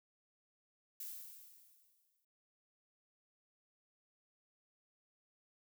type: noise with exponential decay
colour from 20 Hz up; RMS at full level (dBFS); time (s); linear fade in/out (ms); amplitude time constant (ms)
violet; -44; 1-2.25; 5; 270
effects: noise-tail reverb RT60 0.9 s tail -25 dB re dry